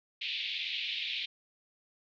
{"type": "band-pass noise", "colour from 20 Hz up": "white", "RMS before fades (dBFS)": -36, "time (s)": [0.21, 1.26], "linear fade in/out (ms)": 10, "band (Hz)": [2300, 3900], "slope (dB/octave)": 48, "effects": []}